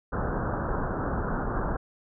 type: low-pass noise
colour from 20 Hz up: pink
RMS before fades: -29 dBFS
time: 0.12-1.77 s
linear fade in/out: 10 ms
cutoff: 1600 Hz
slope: 96 dB/octave
effects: none